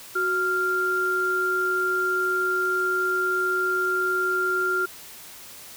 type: tone pair together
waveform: sine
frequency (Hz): 370 / 1391.7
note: F#4 / F6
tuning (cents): 0 / -6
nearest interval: octave + major seventh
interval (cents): 2294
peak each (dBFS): -27 / -22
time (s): 0.15-4.86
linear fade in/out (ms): 10
effects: white hiss -43 dBFS RMS until 5.76 s